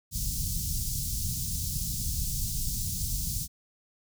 pink band-stop noise, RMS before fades -31 dBFS, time 0.11-3.48 s, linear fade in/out 50 ms, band 160 to 5100 Hz, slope 24 dB/octave, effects none

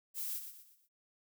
violet noise with echo, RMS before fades -39 dBFS, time 0.14-0.41 s, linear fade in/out 50 ms, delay 120 ms, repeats 4, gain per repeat -8 dB, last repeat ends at 0.89 s, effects none

